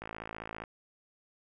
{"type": "click train", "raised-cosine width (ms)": 0.5, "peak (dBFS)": -25, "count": 35, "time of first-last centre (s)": [0.02, 0.638], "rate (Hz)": 55, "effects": []}